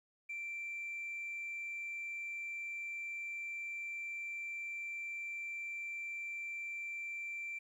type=tone; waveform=sine; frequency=2349 Hz; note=D7; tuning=in tune; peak=-38 dBFS; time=0.29-7.59 s; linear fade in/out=10 ms; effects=tanh soft clip ceiling -37 dBFS + 12-bit

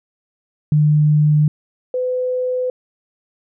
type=tone pair in turn; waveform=sine; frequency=150.5 / 504.8 Hz; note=D3 / B4; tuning=+43 / +38 cents; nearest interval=octave + major sixth; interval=2095 cents; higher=second; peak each=-10 / -17 dBFS; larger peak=first; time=0.72-1.48 / 1.94-2.7 s; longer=neither; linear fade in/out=2 ms; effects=none

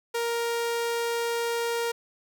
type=tone; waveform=sawtooth; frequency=467.7 Hz; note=A#4; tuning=6 cents sharp; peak=-22 dBFS; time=0.14-1.92 s; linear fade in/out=10 ms; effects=none

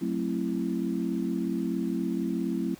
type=chord; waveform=sine; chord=F# half-diminished seventh; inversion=none; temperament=just; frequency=185 / 222 / 266.4 / 333 Hz; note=F#3 / A3 / C4 / E4; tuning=0 / +16 / +31 / +18 cents; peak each=-32 dBFS; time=0.01-2.75 s; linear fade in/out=10 ms; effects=pink hiss -52 dBFS RMS until 2.79 s + high-pass 60 Hz 12 dB/octave

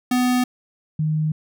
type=tone pair in turn; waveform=square / sine; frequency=249.5 / 154.97 Hz; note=B3 / D#3; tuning=+18 / -7 cents; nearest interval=minor sixth; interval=825 cents; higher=first; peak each=-17 / -18 dBFS; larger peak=first; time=0.11-0.44 / 0.99-1.32 s; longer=neither; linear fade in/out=5 ms; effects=none

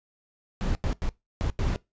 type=noise bursts at uneven times; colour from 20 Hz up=brown; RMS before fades=-26 dBFS; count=5; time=0.61-0.75 / 0.84-0.93 / 1.02-1.09 / 1.41-1.5 / 1.59-1.76 s; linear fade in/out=0 ms; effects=noise-tail reverb RT60 0.2 s tail -21 dB re dry + resampled to 16000 Hz

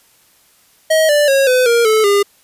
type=tone with pitch steps; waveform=square; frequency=634 / 588.1 / 545.6 / 506.1 / 469.5 / 435.5 / 404 Hz; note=D#5 / D5 / C#5 / B4 / A#4 / A4 / G#4; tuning=+32 / +2 / -28 / +42 / +12 / -18 / -48 cents; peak=-10 dBFS; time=0.9-2.23 s; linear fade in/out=10 ms; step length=190 ms; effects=white hiss -52 dBFS RMS until 2.43 s + resampled to 32000 Hz

